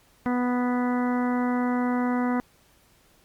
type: harmonic tone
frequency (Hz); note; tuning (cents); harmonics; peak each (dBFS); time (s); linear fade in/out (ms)
246.9; B3; 0; 1 / 2 / 3 / 4 / 5 / 6 / 7 / 8; -23 / -33 / -33 / -34 / -37 / -39 / -44 / -40; 0.26-2.4; 0
effects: pink hiss -60 dBFS RMS until 3.24 s + Opus 48 kbps